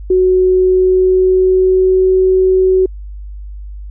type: tone with pitch glide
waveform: sine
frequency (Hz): 370 to 374.5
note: F#4 to F#4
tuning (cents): 0 to +21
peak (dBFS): -7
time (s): 0.1-2.86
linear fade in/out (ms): 5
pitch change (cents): +21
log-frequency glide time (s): 0.47-2.13
effects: added 50 Hz sine -25 dBFS peak until 3.9 s